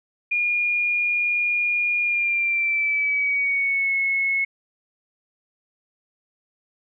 sine tone with pitch glide, 2427 to 2187 Hz, D#7 to C#7, -44 to -24 cents, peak -19 dBFS, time 0.31-4.45 s, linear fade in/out 10 ms, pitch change -180 cents, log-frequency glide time 2.01-3.94 s, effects none

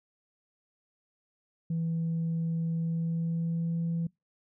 sine tone with pitch glide, 164.81 to 167.21 Hz, E3 to E3, 0 to +25 cents, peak -26 dBFS, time 1.7-4.07 s, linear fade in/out 5 ms, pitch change +25 cents, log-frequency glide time 2.77-3.81 s, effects noise-tail reverb RT60 0.2 s tail -26 dB re dry + tanh soft clip ceiling -25 dBFS

